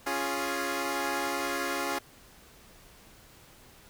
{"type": "chord", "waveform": "10% pulse", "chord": "Db major", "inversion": "none", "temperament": "equal", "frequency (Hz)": [277.2, 349.2, 415.3], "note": ["Db4", "F4", "Ab4"], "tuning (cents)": [0, 0, 0], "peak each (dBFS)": [-25, -25, -27], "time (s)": [0.06, 1.99], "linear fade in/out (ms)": 10, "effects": ["pink hiss -55 dBFS RMS until 3.89 s"]}